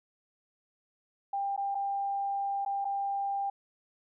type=tone with dropouts; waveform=sine; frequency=795 Hz; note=G5; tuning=24 cents sharp; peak=-29 dBFS; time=1.33-3.5 s; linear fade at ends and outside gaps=5 ms; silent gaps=1.564-1.576 / 1.747-1.751 / 2.65-2.66 / 2.846-2.851 s; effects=none